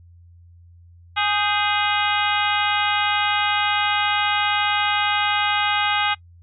harmonic tone with a mistuned harmonic, 414.5 Hz, G#4, 3 cents flat, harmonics 2 / 3 / 4 / 5 / 6 / 7 / 8 / 9, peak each -23 / -25 / -26 / -27 / -28 / -28 / -29 / -30 dBFS, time 1.16-6.15 s, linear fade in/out 20 ms, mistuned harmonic 4, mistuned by -100 cents, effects noise-tail reverb RT60 0.1 s tail -23 dB re dry + added 86 Hz sine -45 dBFS peak until 6.42 s

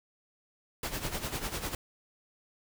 pink noise with tremolo, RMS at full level -33 dBFS, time 0.83-1.75 s, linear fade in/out 2 ms, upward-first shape sine, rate 10 Hz, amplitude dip 70%, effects none

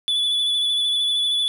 triangle tone with vibrato, 3445 Hz, A7, 37 cents flat, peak -17 dBFS, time 0.08-1.48 s, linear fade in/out 0 ms, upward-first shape triangle, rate 13 Hz, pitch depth 27 cents each way, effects none

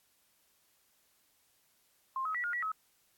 sine tone with pitch steps, 1058 / 1274 / 1946 / 1425 / 1936 / 1283 Hz, C6 / D#6 / B6 / F6 / B6 / E6, +19 / +41 / -26 / +34 / -35 / -47 cents, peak -32 dBFS, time 2.16-2.718 s, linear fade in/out 2 ms, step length 93 ms, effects white hiss -71 dBFS RMS until 3.17 s + AAC 64 kbps

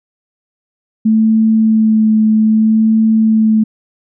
sine tone with vibrato, 219.1 Hz, A3, 7 cents flat, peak -7 dBFS, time 1.05-3.64 s, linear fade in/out 10 ms, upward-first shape sine, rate 0.63 Hz, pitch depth 15 cents each way, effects none

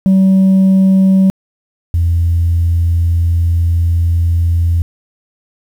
sine tone pair in turn, 190.8 / 84.72 Hz, G3 / E2, -47 / +48 cents, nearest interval octave + major second, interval 1405 cents, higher first, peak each -3 / -8 dBFS, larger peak first, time 0.06-1.3 / 1.94-4.82 s, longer second, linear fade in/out 0 ms, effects tanh soft clip ceiling -5 dBFS + 7-bit

